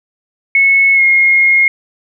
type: tone with pitch glide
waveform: sine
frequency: 2196 to 2147 Hz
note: C#7 to C7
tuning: -17 to +44 cents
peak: -6 dBFS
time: 0.55-1.68 s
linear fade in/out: 2 ms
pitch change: -39 cents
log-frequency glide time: 0.94-1.02 s
effects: none

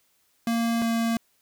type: tone pair in turn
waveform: square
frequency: 231.3 / 229.4 Hz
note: A#3 / A#3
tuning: -13 / -28 cents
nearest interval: unison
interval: 15 cents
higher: first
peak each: -23 dBFS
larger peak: neither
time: 0.47-0.82 / 0.82-1.17 s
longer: neither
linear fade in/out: 2 ms
effects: white hiss -67 dBFS RMS until 1.41 s

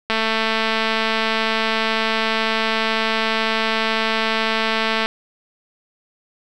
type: click train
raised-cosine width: 0.3 ms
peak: -4 dBFS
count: 1102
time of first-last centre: 0.1-5.059 s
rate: 222 Hz
effects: none

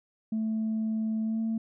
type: tone with pitch glide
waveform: sine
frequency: 220 to 224 Hz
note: A3 to A3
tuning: 0 to +31 cents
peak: -25 dBFS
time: 0.32-1.58 s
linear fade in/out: 5 ms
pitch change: +31 cents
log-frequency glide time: 1.23-1.41 s
effects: tanh soft clip ceiling -24 dBFS

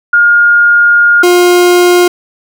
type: tone pair in turn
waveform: sine / 40% pulse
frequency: 1420 / 355 Hz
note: F6 / F4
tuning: +28 / +28 cents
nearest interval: 2 octaves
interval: 2400 cents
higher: first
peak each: -3 dBFS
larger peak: neither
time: 0.13-1.23 / 1.23-2.08 s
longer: first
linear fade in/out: 5 ms
effects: none

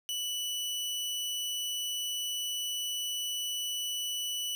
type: tone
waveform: sawtooth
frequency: 2965 Hz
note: F#7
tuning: 3 cents sharp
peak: -29 dBFS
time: 0.09-4.55 s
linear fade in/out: 0 ms
effects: none

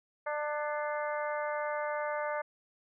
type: harmonic tone with a mistuned harmonic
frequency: 298.1 Hz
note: D4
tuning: 26 cents sharp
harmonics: 2 / 3 / 4 / 5 / 6 / 7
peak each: -34 / -38 / -40 / -42 / -44 / -45 dBFS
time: 0.26-2.42 s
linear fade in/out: 10 ms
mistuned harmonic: 6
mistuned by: -45 cents
effects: none

